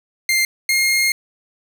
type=tone pair in turn; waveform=sawtooth; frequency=2102 / 2134 Hz; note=C7 / C7; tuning=+7 / +34 cents; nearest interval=unison; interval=27 cents; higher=second; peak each=-11 dBFS; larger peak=neither; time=0.29-0.45 / 0.69-1.12 s; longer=second; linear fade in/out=2 ms; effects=none